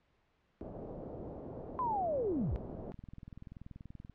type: low-pass noise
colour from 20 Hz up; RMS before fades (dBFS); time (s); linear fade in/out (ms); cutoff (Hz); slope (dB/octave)
white; -45; 0.61-2.92; 0; 600; 24
type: linear sweep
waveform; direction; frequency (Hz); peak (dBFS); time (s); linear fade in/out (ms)
sine; down; 1039 to 34.14; -31; 1.79-2.56; 0
type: click train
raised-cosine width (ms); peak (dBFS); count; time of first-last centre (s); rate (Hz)
5; -36; 39; 2.27-4.097; 20.8
effects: pink hiss -74 dBFS RMS until 4.14 s + low-pass 3000 Hz 12 dB/octave